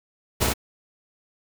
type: noise with echo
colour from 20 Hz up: pink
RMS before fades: -21 dBFS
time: 0.4-0.48 s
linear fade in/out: 20 ms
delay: 58 ms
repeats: 1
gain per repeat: -2 dB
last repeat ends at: 0.538 s
effects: none